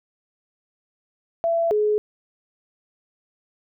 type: tone pair in turn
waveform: sine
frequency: 670 / 422.1 Hz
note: E5 / G#4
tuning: +28 / +28 cents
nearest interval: minor sixth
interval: 800 cents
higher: first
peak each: -18 / -17 dBFS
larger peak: second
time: 1.44-1.71 / 1.71-1.98 s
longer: neither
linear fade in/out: 0 ms
effects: none